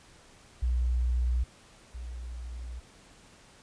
sine tone pair in turn, 61.1 / 60.43 Hz, B1 / B1, -18 / -37 cents, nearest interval unison, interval 19 cents, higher first, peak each -24 / -36 dBFS, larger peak first, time 0.62-1.44 / 1.94-2.8 s, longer second, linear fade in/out 10 ms, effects pink hiss -56 dBFS RMS until 3.62 s + resampled to 22050 Hz

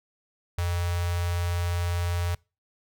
square tone with notch filter, 87.31 Hz, F2, in tune, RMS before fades -27 dBFS, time 0.58-2.35 s, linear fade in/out 5 ms, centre 260 Hz, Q 0.55, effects noise-tail reverb RT60 0.3 s tail -25 dB re dry

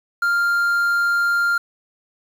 triangle tone with quantisation, 1396.9 Hz, F6, in tune, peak -14 dBFS, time 0.22-1.58 s, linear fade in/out 5 ms, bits 7, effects none

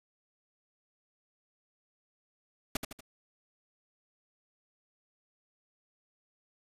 pink noise with echo, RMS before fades -31 dBFS, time 2.75-2.77 s, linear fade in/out 5 ms, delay 79 ms, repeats 3, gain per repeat -6 dB, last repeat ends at 3.007 s, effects resampled to 32000 Hz

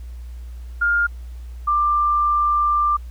sine tone pair in turn, 1410 / 1185.7 Hz, F6 / D6, +16 / +16 cents, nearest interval minor third, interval 300 cents, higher first, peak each -15 dBFS, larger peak neither, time 0.81-1.07 / 1.67-2.97 s, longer second, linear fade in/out 10 ms, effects added 60 Hz sine -31 dBFS peak until 3.1 s + pink hiss -55 dBFS RMS until 3.1 s

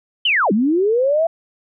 sine linear two-way sweep, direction down then up, 3136 to 190 to 676 Hz, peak -13 dBFS, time 0.25-1.27 s, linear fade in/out 5 ms, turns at 0.52 s, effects none

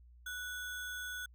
sine tone with sample-and-hold, 1476 Hz, F#6, 5 cents flat, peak -39 dBFS, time 0.26-1.26 s, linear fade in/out 5 ms, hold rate 4900 Hz, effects added 60 Hz sine -56 dBFS peak until 1.34 s

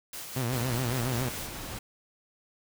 white noise with tremolo, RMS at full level -39 dBFS, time 0.13-1.47 s, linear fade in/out 2 ms, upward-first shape sine, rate 5 Hz, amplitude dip 35%
sawtooth tone with vibrato, 123.47 Hz, B2, in tune, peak -24 dBFS, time 0.36-1.29 s, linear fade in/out 5 ms, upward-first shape sine, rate 7.2 Hz, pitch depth 120 cents each way
pink noise, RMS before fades -39 dBFS, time 0.52-1.79 s, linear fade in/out 5 ms
effects none

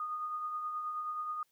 sine tone with tremolo, 1232 Hz, D#6, 17 cents flat, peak -33 dBFS, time 0-1.43 s, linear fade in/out 2 ms, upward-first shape triangle, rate 9.4 Hz, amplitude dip 40%, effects white hiss -75 dBFS RMS until 1.51 s

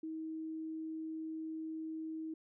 sine tone, 318.3 Hz, D#4, 39 cents sharp, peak -39 dBFS, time 0.03-2.34 s, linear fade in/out 5 ms, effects none

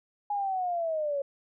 sine linear sweep, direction down, 830.6 to 549 Hz, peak -27 dBFS, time 0.3-1.22 s, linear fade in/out 5 ms, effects none

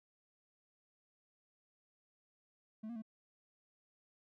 triangle tone with pitch steps, 217.7 / 236.3 / 219.6 Hz, A3 / A#3 / A3, -18 / +24 / -3 cents, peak -40 dBFS, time 2.83-3.022 s, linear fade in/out 10 ms, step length 64 ms, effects none

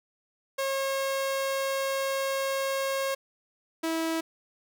sawtooth tone pair in turn, 542 / 325.5 Hz, C#5 / E4, -39 / -22 cents, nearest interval major sixth, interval 883 cents, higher first, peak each -23 dBFS, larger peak neither, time 0.58-3.15 / 3.83-4.21 s, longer first, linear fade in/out 10 ms, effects none

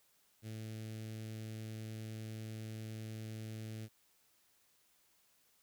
sawtooth tone with notch filter, 110 Hz, A2, in tune, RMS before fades -45 dBFS, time 0.42-3.89 s, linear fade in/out 50 ms, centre 1000 Hz, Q 0.56, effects white hiss -72 dBFS RMS until 5.62 s

